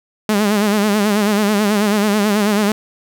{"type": "tone with vibrato", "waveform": "sawtooth", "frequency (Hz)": 207.7, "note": "G#3", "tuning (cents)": 0, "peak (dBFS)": -9, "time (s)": [0.29, 2.72], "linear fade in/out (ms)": 2, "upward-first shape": "sine", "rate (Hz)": 9.2, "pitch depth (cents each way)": 74, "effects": ["8-bit"]}